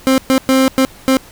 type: tone bursts at uneven times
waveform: 30% pulse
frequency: 263.8 Hz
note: C4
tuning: 14 cents sharp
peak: -6 dBFS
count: 5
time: 0.07-0.18 / 0.3-0.38 / 0.49-0.68 / 0.78-0.85 / 1.08-1.17 s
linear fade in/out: 0 ms
effects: pink hiss -40 dBFS RMS until 1.31 s